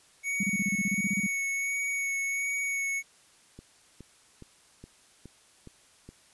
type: tone with vibrato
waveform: square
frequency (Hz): 2225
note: C#7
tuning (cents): +6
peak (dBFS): -29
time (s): 0.23-3.03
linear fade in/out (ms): 50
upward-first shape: sine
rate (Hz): 1.4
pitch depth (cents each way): 15
type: tone bursts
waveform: sine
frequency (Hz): 197.8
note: G3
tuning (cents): +16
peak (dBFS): -26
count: 14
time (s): 0.4-1.266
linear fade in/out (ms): 5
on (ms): 34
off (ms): 30
type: click train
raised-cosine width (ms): 3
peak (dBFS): -32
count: 7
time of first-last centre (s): 3.59-6.09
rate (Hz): 2.4
effects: white hiss -60 dBFS RMS until 6.33 s + resampled to 24000 Hz